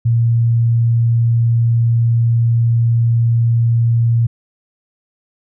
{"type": "tone", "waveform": "sine", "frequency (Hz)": 116.54, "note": "A#2", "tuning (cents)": 0, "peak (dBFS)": -10, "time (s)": [0.05, 4.27], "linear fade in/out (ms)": 10, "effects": []}